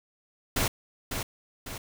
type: noise with echo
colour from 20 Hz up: pink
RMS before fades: -26 dBFS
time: 0.56-0.68 s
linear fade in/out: 5 ms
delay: 550 ms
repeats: 2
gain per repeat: -6 dB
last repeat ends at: 1.78 s
effects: none